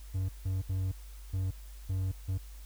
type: tone bursts at uneven times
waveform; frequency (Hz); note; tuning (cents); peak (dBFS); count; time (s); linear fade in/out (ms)
triangle; 94.2; F#2; +32; -27; 6; 0.14-0.29 / 0.45-0.62 / 0.69-0.92 / 1.33-1.51 / 1.89-2.12 / 2.28-2.38; 10
effects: added 50 Hz sine -44 dBFS peak until 2.65 s + white hiss -58 dBFS RMS until 2.65 s